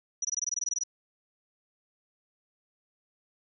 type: tone bursts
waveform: sine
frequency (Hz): 5850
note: F#8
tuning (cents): -21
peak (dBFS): -27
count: 13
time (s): 0.22-0.836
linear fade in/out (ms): 5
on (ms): 28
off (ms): 21
effects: none